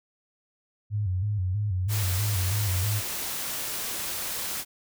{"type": "tone with vibrato", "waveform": "sine", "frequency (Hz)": 98, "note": "G2", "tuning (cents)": 0, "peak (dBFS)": -24, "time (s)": [0.9, 3.02], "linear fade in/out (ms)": 50, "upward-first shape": "square", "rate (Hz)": 3.1, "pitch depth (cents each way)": 110}
{"type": "noise", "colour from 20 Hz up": "white", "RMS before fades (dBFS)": -32, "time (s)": [1.88, 4.65], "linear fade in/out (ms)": 50}
{"effects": []}